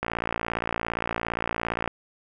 click train, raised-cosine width 0.5 ms, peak -11 dBFS, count 107, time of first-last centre 0.03-1.877 s, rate 57.4 Hz, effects none

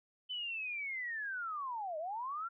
sine linear two-way sweep, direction down then up, 3044 to 600 to 1399 Hz, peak -37 dBFS, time 0.29-2.49 s, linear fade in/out 20 ms, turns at 1.98 s, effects none

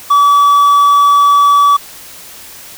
triangle tone, 1146 Hz, D6, 43 cents flat, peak -3 dBFS, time 0.1-1.77 s, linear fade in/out 10 ms, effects white hiss -33 dBFS RMS until 2.77 s

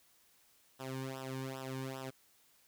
sawtooth tone with flanger, 132.2 Hz, C3, 18 cents sharp, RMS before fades -42 dBFS, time 0.79-2.11 s, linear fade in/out 20 ms, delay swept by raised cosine 0.45 to 1.55 ms, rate 2.5 Hz, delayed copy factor -0.95, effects white hiss -68 dBFS RMS until 2.67 s

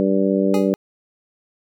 harmonic tone, 97.2 Hz, G2, 14 cents flat, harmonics 2 / 3 / 4 / 5 / 6, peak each -19 / -21 / -22 / -23 / -24 dBFS, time 0-0.74 s, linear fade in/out 0 ms
25% pulse tone with exponential decay, 415.3 Hz, G#4, in tune, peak -17 dBFS, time 0.54-0.76 s, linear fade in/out 1 ms, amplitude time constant 46 ms
effects none

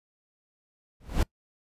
brown noise with exponential growth, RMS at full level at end -17 dBFS, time 1-1.23 s, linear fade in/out 5 ms, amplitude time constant 48 ms, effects noise-tail reverb RT60 0.1 s tail -24 dB re dry + resampled to 32000 Hz

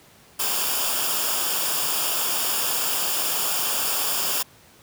white noise with comb filter, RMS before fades -24 dBFS, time 0.39-4.43 s, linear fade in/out 10 ms, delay 0.49 ms, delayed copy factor -0.65, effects pink hiss -52 dBFS RMS until 4.82 s + high-pass 80 Hz 12 dB/octave

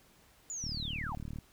sine linear sweep, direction down, 7080 to 664 Hz, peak -37 dBFS, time 0.5-1.15 s, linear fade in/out 0 ms
click train, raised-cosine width 5 ms, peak -29 dBFS, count 29, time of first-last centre 0.64-1.387 s, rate 37.5 Hz
effects pink hiss -63 dBFS RMS until 1.52 s

